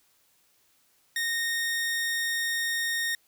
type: tone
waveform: sawtooth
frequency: 1850 Hz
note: A#6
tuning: 14 cents flat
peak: -23 dBFS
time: 1.16-3.15 s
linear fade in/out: 2 ms
effects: white hiss -66 dBFS RMS until 3.27 s